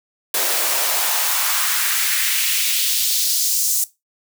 white noise with high-pass filter sweep, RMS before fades -19 dBFS, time 0.34-3.84 s, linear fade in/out 2 ms, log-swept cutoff 410 to 7000 Hz, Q 1.6, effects noise-tail reverb RT60 0.2 s tail -17 dB re dry

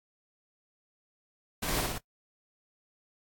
pink noise with echo, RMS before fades -32 dBFS, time 1.62-1.81 s, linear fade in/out 10 ms, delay 58 ms, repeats 3, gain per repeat -2 dB, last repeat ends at 1.984 s, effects noise-tail reverb RT60 0.1 s tail -22 dB re dry + AAC 64 kbps

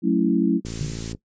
sine chord, F# minor seventh, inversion none, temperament equal, 185 / 220 / 277.2 / 329.6 Hz, F#3 / A3 / C#4 / E4, 0 / 0 / 0 / 0 cents, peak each -22 dBFS, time 0.02-0.61 s, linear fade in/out 50 ms
click train, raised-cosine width 3 ms, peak -20 dBFS, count 29, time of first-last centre 0.65-1.149 s, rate 56.1 Hz
blue noise, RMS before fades -32 dBFS, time 0.65-1.13 s, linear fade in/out 10 ms
sine tone with exponential decay, 146.83 Hz, D3, in tune, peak -21 dBFS, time 0.81-1.14 s, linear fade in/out 0 ms, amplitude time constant 71 ms
effects noise-tail reverb RT60 0.1 s tail -19 dB re dry + resampled to 16000 Hz

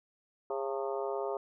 harmonic tone with a mistuned harmonic, 136.1 Hz, C#3, 31 cents flat, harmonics 3 / 4 / 5 / 6 / 7 / 8 / 9, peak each -35 / -38 / -39 / -47 / -42 / -47 / -46 dBFS, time 0.5-1.37 s, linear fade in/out 2 ms, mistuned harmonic 7, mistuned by -80 cents, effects none

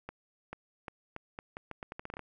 accelerating click train, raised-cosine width 0.5 ms, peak -25 dBFS, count 15, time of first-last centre 0.09-2.193 s, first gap 440 ms, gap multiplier 0.8, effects none

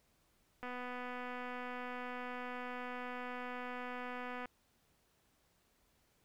click train, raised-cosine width 0.5 ms, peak -30 dBFS, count 950, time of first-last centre 0.63-4.457 s, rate 248 Hz, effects pink hiss -74 dBFS RMS until 6.24 s

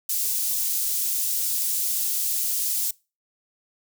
white high-pass noise, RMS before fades -25 dBFS, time 0.09-2.91 s, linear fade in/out 5 ms, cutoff 6200 Hz, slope 12 dB/octave, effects noise-tail reverb RT60 0.3 s tail -24 dB re dry

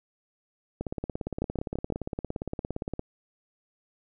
two click trains, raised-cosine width 2 ms, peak -15 / -18 dBFS, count 4 / 39, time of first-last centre 1.42-1.923 / 0.81-2.994 s, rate 5.96 / 17.4 Hz, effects none

